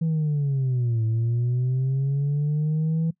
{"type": "linear two-way sweep", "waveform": "sine", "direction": "down then up", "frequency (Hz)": [164.81, 110.7, 164.81], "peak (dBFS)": -18, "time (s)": [0.01, 3.11], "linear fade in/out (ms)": 10, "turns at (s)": 1.04, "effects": ["noise-tail reverb RT60 0.1 s tail -22 dB re dry", "tanh soft clip ceiling -19 dBFS"]}